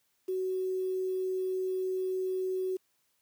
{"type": "tone with quantisation", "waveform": "sine", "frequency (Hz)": 373.7, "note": "F#4", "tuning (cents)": 17, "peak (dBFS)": -29, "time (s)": [0.28, 2.77], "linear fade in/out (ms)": 10, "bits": 9, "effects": ["white hiss -74 dBFS RMS until 3.21 s", "high-pass 60 Hz 12 dB/octave"]}